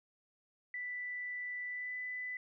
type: tone with pitch glide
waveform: sine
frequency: 1979 to 1997.4 Hz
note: B6 to B6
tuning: +3 to +19 cents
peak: -38 dBFS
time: 0.74-2.37 s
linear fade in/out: 2 ms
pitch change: +16 cents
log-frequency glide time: 1.68-1.95 s
effects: none